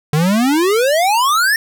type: exponential sweep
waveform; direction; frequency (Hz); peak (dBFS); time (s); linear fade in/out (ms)
square; up; 145.2 to 1840; -12; 0.13-1.56; 2
effects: none